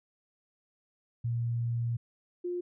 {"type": "tone pair in turn", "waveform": "sine", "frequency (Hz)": [117.8, 354.2], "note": ["A#2", "F4"], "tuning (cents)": [19, 24], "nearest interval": "octave + perfect fifth", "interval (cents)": 1905, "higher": "second", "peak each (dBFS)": [-28, -31], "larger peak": "first", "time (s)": [[1.24, 1.97], [2.44, 2.61]], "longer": "first", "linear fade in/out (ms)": 10, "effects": []}